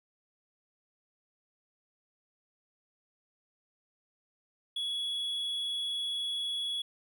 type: tone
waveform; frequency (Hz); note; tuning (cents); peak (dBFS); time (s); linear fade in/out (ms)
triangle; 3369; G#7; +24; -30; 4.76-6.82; 5
effects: none